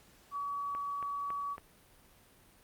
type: tone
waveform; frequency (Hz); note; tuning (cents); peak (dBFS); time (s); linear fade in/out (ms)
sine; 1136; C#6; +42; -34; 0.31-1.57; 50
type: click train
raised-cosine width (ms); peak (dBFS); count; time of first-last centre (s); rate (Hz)
0.5; -30; 4; 0.75-1.581; 3.61
effects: pink hiss -62 dBFS RMS until 2.63 s + Opus 48 kbps